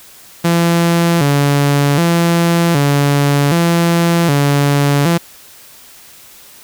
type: tone with vibrato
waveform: sawtooth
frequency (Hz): 155.56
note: D#3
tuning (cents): 0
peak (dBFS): -6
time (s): 0.44-5.18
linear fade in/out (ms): 10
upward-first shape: square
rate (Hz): 0.65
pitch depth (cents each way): 150
effects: white hiss -40 dBFS RMS until 6.63 s